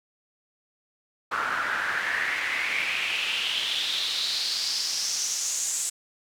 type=noise with band-pass filter sweep; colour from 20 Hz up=pink; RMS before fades=-28 dBFS; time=1.31-5.9 s; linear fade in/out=10 ms; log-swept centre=1300 to 7700 Hz; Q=4.6; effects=none